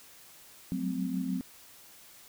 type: tone cluster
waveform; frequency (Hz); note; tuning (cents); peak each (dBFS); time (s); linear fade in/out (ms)
sine; 183.7 / 190.3 / 216.5 / 258.9; F#3 / F#3 / A3 / C4; -12 / +49 / -28 / -18; -34 / -38 / -39 / -33; 0.72-1.41; 0
effects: white hiss -54 dBFS RMS until 2.28 s

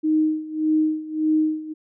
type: tone with tremolo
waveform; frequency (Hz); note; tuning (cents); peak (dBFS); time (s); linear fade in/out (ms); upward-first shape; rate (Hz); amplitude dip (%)
sine; 311.1; D#4; 0; -15; 0.03-1.74; 20; sine; 1.7; 85
effects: none

